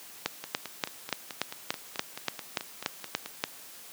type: two click trains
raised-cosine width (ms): 0.2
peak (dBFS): -19 / -9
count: 14 / 12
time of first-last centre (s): 0.44-3.26 / 0.26-3.439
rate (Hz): 4.61 / 3.46
effects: white hiss -48 dBFS RMS until 3.92 s + high-pass 150 Hz 12 dB/octave